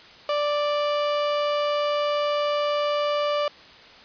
30% pulse tone, 587 Hz, D5, 1 cent flat, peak -19 dBFS, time 0.29-3.48 s, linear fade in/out 2 ms, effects white hiss -47 dBFS RMS until 4.04 s + resampled to 11025 Hz

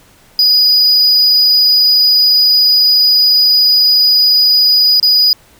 triangle tone with dropouts, 4937 Hz, D#8, 14 cents flat, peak -5 dBFS, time 0.39-5.33 s, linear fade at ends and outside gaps 1 ms, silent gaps 4.999-5.028 s, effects pink hiss -46 dBFS RMS until 5.59 s

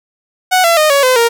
sawtooth tone with pitch steps, 740 / 674.7 / 615.1 / 560.8 / 511.3 / 466.2 Hz, F#5 / E5 / D#5 / C#5 / C5 / A#4, 0 / +40 / -20 / +20 / -40 / 0 cents, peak -4 dBFS, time 0.51-1.29 s, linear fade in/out 20 ms, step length 130 ms, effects none

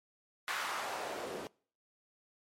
white noise with band-pass filter sweep, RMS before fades -39 dBFS, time 0.48-1.47 s, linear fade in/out 0 ms, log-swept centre 1500 to 350 Hz, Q 1.6, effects noise-tail reverb RT60 0.5 s tail -25 dB re dry + MP3 64 kbps

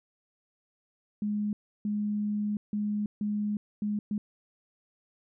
sine tone bursts at uneven times, 208.5 Hz, G#3, 7 cents sharp, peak -27 dBFS, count 6, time 1.22-1.53 / 1.85-2.57 / 2.73-3.06 / 3.21-3.57 / 3.82-3.99 / 4.11-4.18 s, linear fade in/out 2 ms, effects none

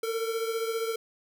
square beating tone pair, 450 / 465 Hz, A4 / A#4, +39 / -4 cents, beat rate 15 Hz, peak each -30 / -36 dBFS, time 0.03-0.96 s, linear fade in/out 5 ms, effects none

